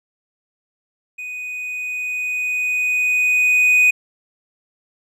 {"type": "tone with level ramp", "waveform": "triangle", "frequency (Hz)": 2489, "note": "D#7", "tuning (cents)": 0, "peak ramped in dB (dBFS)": [-26, -8], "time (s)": [1.18, 3.91], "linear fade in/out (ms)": 10, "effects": []}